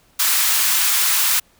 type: high-pass noise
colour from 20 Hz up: white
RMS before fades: -17 dBFS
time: 0.19-1.4 s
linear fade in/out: 10 ms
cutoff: 950 Hz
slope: 24 dB/octave
effects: pink hiss -56 dBFS RMS until 1.59 s